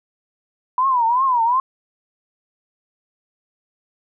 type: tone with vibrato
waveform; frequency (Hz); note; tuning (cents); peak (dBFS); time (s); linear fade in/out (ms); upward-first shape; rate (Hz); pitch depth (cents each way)
sine; 989; B5; +2; -14; 0.78-1.6; 2; triangle; 2.7; 180
effects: none